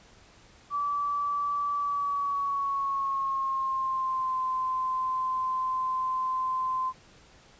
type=tone with pitch glide; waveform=sine; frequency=1155 to 1034.9 Hz; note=D6 to C6; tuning=-29 to -19 cents; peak=-26 dBFS; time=0.7-6.93 s; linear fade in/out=50 ms; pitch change=-190 cents; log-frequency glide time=1.77-4.38 s; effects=pink hiss -56 dBFS RMS until 7.59 s + resampled to 16000 Hz